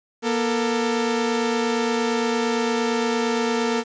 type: tone pair together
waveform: sawtooth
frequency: 238 / 447.3 Hz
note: A#3 / A4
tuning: +36 / +28 cents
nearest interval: major seventh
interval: 1092 cents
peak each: -19 dBFS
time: 0.22-3.84 s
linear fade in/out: 50 ms
effects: resampled to 16000 Hz + 8-bit